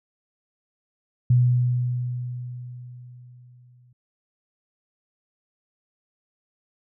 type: tone with exponential decay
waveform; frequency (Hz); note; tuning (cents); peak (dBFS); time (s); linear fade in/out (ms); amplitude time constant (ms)
sine; 123.47; B2; 0; -13; 1.3-3.93; 5; 570
effects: none